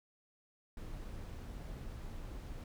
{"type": "noise", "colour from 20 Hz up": "brown", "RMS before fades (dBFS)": -45, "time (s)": [0.77, 2.64], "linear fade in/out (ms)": 2, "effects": []}